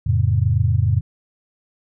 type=chord; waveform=sine; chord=F augmented; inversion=none; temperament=just; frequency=87.31 / 109.13 / 136.42 Hz; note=F2 / A2 / C#3; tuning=0 / -14 / -27 cents; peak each=-19 / -17 / -21 dBFS; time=0.06-1.01 s; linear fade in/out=10 ms; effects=none